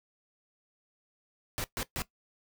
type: noise bursts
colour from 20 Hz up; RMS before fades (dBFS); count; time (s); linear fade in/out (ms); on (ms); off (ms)
pink; -34; 3; 1.58-2.02; 0; 60; 130
effects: noise-tail reverb RT60 0.1 s tail -17 dB re dry